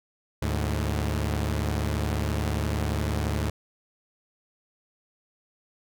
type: tone pair together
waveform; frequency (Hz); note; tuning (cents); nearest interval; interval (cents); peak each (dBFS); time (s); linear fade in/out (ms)
sawtooth; 74.6 / 106.19; D2 / G#2; +28 / +39; tritone; 611; -23 / -25; 0.42-3.5; 5
effects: none